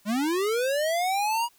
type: linear sweep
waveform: square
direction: up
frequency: 196 to 965 Hz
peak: -24 dBFS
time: 0.05-1.49 s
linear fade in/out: 50 ms
effects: white hiss -61 dBFS RMS until 1.58 s